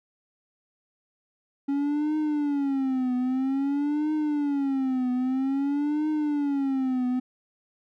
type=tone with vibrato; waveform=triangle; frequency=277.2 Hz; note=C#4; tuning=in tune; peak=-21 dBFS; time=1.68-7.2 s; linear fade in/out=10 ms; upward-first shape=triangle; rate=0.51 Hz; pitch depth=190 cents each way; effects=none